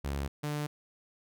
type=tone pair in turn; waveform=sawtooth; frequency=70 / 148.32 Hz; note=C#2 / D3; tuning=+18 / +17 cents; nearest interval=octave + minor second; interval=1299 cents; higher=second; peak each=-28 dBFS; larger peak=neither; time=0.04-0.28 / 0.43-0.67 s; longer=neither; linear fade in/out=10 ms; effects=none